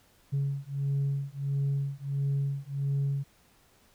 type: beating tone pair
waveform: sine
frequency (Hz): 138.59 / 140.09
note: C#3 / C#3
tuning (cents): 0 / +19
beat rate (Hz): 1.5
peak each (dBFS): -29 / -29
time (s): 0.32-3.24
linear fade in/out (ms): 20
effects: tanh soft clip ceiling -23 dBFS + pink hiss -63 dBFS RMS until 3.94 s